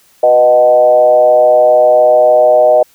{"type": "tone with frequency modulation", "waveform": "sine", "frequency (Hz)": 619, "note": "D#5", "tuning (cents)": -9, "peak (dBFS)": -4, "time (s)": [0.23, 2.83], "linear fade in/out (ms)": 5, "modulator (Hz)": 127, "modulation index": 0.81, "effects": ["white hiss -49 dBFS RMS until 2.94 s"]}